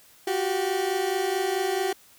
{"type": "tone pair together", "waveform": "30% pulse", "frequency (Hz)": [361.8, 386.4], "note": ["F#4", "G4"], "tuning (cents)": [-39, -25], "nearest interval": "minor second", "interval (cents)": 114, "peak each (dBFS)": [-26, -23], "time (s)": [0.27, 1.93], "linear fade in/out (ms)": 5, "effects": ["white hiss -55 dBFS RMS until 2.18 s"]}